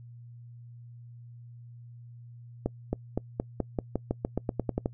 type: accelerating click train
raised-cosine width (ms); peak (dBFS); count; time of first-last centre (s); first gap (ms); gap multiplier
2; -14; 15; 2.66-4.859; 270; 0.91
effects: noise-tail reverb RT60 0.1 s tail -24 dB re dry + added 119 Hz sine -45 dBFS peak until 4.93 s